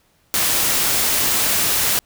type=noise; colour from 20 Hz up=white; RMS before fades=-18 dBFS; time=0.34-1.99 s; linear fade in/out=0 ms; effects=pink hiss -60 dBFS RMS until 2.05 s